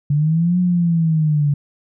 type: linear two-way sweep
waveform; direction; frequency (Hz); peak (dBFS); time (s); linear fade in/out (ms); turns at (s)
sine; up then down; 142.4 to 181.5 to 142.4; -13; 0.1-1.54; 5; 0.59
effects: none